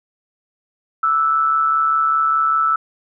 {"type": "tone with amplitude modulation", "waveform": "sine", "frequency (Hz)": 1318.5, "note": "E6", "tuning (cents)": 0, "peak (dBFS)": -11, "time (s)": [1.03, 2.76], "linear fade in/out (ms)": 5, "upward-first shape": "sine", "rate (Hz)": 145, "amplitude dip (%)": 55, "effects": []}